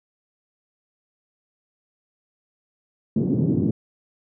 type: band-pass noise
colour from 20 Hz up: pink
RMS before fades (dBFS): -21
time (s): 3.16-3.71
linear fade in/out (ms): 5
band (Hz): 140 to 320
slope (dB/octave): 24
effects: none